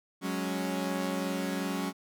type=chord; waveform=sawtooth; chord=F# suspended second; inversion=none; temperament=equal; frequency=185 / 207.7 / 277.2 Hz; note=F#3 / G#3 / C#4; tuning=0 / 0 / 0 cents; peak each=-30 / -33 / -30 dBFS; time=0.21-1.93 s; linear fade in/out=50 ms; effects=none